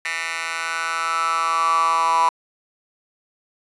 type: tone with high-pass filter sweep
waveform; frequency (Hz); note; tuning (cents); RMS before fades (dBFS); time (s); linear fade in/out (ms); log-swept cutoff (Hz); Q
10% pulse; 164.81; E3; 0; -21; 0.05-2.29; 2; 1800 to 1000; 9.5
effects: resampled to 24000 Hz